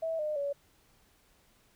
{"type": "tone with pitch steps", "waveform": "sine", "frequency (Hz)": [651, 607.4, 566.7], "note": ["E5", "D#5", "C#5"], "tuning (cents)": [-22, -42, 38], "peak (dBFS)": -30, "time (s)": [0.02, 0.53], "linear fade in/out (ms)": 10, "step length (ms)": 170, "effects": ["pink hiss -66 dBFS RMS until 1.75 s"]}